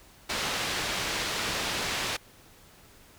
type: low-pass noise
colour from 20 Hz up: white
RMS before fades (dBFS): -31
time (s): 0.29-2.17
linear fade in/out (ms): 10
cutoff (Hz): 4200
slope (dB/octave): 12
effects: pink hiss -55 dBFS RMS until 3.18 s